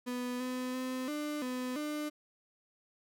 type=tone with pitch steps; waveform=35% pulse; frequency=247.6 / 253.3 / 256.8 / 298.2 / 252.5 / 299.9 Hz; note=B3 / B3 / C4 / D4 / B3 / D4; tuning=+5 / +44 / -32 / +27 / +39 / +36 cents; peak=-33 dBFS; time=0.06-2.1 s; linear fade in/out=20 ms; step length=340 ms; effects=none